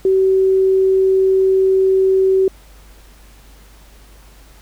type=tone; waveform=sine; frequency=381.1 Hz; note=G4; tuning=49 cents flat; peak=-10 dBFS; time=0.05-2.48 s; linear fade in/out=2 ms; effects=added 50 Hz sine -42 dBFS peak until 4.61 s + pink hiss -48 dBFS RMS until 4.61 s